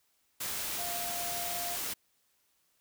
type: tone in noise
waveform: sine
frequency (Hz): 698.5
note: F5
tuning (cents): 0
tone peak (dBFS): -39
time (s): 0.78-1.76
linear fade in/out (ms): 10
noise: white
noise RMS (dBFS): -36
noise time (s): 0.4-1.94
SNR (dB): -6
effects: white hiss -73 dBFS RMS until 2.8 s